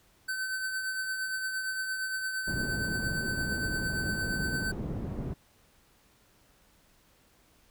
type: tone with tremolo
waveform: square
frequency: 1531 Hz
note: G6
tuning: 41 cents flat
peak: -30 dBFS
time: 0.28-4.72 s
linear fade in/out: 10 ms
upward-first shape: triangle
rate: 8.7 Hz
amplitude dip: 45%
type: low-pass noise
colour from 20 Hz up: white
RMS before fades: -35 dBFS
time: 2.47-5.34 s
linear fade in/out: 10 ms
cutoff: 230 Hz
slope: 12 dB/octave
effects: pink hiss -64 dBFS RMS until 7.7 s